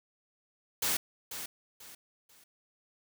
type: noise with echo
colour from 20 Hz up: white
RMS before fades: -30 dBFS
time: 0.82-0.97 s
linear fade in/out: 5 ms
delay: 490 ms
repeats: 3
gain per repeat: -10 dB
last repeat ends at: 2.44 s
effects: none